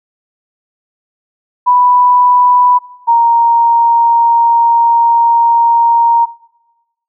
sine tone pair in turn, 987.8 / 932.4 Hz, B5 / A#5, 0 / 0 cents, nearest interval minor second, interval 100 cents, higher first, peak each -5 dBFS, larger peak neither, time 1.66-2.79 / 3.07-6.26 s, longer second, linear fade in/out 20 ms, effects noise-tail reverb RT60 1.0 s tail -20 dB re dry

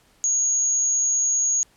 sine tone, 6645 Hz, G#8, in tune, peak -18 dBFS, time 0.24-1.63 s, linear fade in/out 0 ms, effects pink hiss -59 dBFS RMS until 1.76 s + low-pass 12000 Hz 12 dB/octave

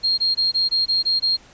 sine tone bursts, 4229 Hz, C8, 18 cents sharp, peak -16 dBFS, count 8, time 0.03-1.37 s, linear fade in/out 20 ms, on 150 ms, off 20 ms, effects pink hiss -49 dBFS RMS until 1.53 s + resampled to 16000 Hz

